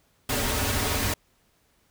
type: noise with comb filter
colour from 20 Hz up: pink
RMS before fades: -26 dBFS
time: 0.29-1.14 s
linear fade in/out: 5 ms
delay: 5.9 ms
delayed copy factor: -0.8
effects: pink hiss -66 dBFS RMS until 1.9 s